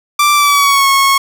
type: tone with pitch glide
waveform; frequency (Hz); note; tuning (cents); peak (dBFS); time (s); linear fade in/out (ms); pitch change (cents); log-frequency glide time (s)
sawtooth; 1174.7 to 1096; D6 to C#6; 0 to -20; -4; 0.19-1.18; 5; -120; 0.34-0.87
effects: none